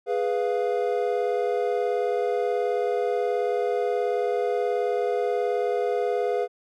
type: chord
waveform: triangle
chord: F diminished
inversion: first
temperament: equal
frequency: 415.3 / 493.9 / 698.5 Hz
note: Ab4 / Cb5 / F5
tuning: 0 / 0 / 0 cents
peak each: -24 / -24 / -27 dBFS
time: 0.06-6.48 s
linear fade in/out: 50 ms
effects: none